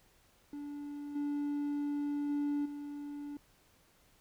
triangle tone with level steps, 289.7 Hz, D4, 24 cents flat, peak -38 / -30 / -28 / -38 dBFS, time 0.53-3.37 s, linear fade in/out 2 ms, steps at 1.15 / 2.29 / 2.65 s, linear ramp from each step 10 ms, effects tanh soft clip ceiling -24 dBFS + pink hiss -67 dBFS RMS until 4.2 s

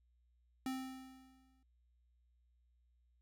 square tone with exponential decay, 261.6 Hz, C4, in tune, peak -37 dBFS, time 0.66-1.63 s, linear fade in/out 2 ms, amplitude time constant 210 ms, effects added 60 Hz sine -70 dBFS peak until 3.21 s

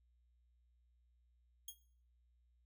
5% pulse tone with exponential decay, 3264 Hz, G#7, 31 cents flat, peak -33 dBFS, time 1.68-1.77 s, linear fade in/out 5 ms, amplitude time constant 18 ms, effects noise-tail reverb RT60 0.5 s tail -18 dB re dry + added 60 Hz sine -70 dBFS peak until 2.65 s

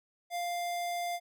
square tone, 698.5 Hz, F5, in tune, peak -33 dBFS, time 0.3-1.2 s, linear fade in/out 50 ms, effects none

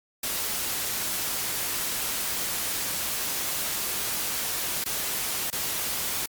white noise with dropouts, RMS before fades -29 dBFS, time 0.23-6.26 s, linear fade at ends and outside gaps 5 ms, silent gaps 4.841-4.858 / 5.503-5.526 s, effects Opus 48 kbps

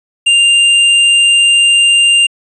sine tone with tanh clipping, 2794 Hz, F7, in tune, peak -7 dBFS, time 0.26-2.27 s, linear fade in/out 10 ms, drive 15 dB, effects resampled to 22050 Hz

